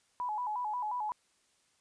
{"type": "tone with vibrato", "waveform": "sine", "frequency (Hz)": 915, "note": "A#5", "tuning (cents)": -32, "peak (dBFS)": -32, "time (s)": [0.2, 1.12], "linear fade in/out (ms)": 0, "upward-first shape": "square", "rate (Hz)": 5.6, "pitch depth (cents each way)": 130, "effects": ["white hiss -71 dBFS RMS until 1.8 s", "resampled to 22050 Hz"]}